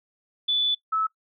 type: tone pair in turn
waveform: sine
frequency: 3475 / 1301.7 Hz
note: A7 / E6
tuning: -22 / -22 cents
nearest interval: octave + perfect fourth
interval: 1700 cents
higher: first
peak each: -20 / -21 dBFS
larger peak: first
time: 0.48-0.75 / 0.92-1.07 s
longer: first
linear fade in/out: 10 ms
effects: noise-tail reverb RT60 0.1 s tail -20 dB re dry